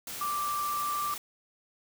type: tone in noise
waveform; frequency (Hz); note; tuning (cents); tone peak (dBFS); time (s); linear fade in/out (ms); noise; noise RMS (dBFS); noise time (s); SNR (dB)
sine; 1174.7; D6; 0; -29; 0.21-1.14; 2; white; -39; 0.07-1.18; +7
effects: none